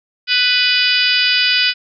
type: harmonic tone with a mistuned harmonic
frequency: 495.8 Hz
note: B4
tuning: 7 cents sharp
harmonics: 3 / 4 / 5 / 6 / 7 / 8 / 9 / 10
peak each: -20 / -24 / -18 / -18 / -22 / -22 / -22 / -19 dBFS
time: 0.27-1.74 s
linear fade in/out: 50 ms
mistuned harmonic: 9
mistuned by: +53 cents
effects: none